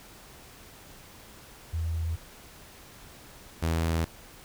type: tone pair in turn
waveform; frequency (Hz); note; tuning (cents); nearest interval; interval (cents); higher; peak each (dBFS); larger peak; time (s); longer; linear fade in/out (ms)
sine / sawtooth; 82 / 82; E2 / E2; -9 / -9; unison; 0; neither; -27 / -21; second; 1.73-2.16 / 3.62-4.05; neither; 10
effects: pink hiss -50 dBFS RMS until 4.44 s